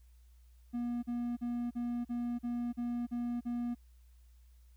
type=tone bursts; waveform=triangle; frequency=240 Hz; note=B3; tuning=49 cents flat; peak=-31 dBFS; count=9; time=0.73-3.75 s; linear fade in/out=20 ms; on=300 ms; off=40 ms; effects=added 60 Hz sine -57 dBFS peak until 4.76 s + white hiss -75 dBFS RMS until 4.76 s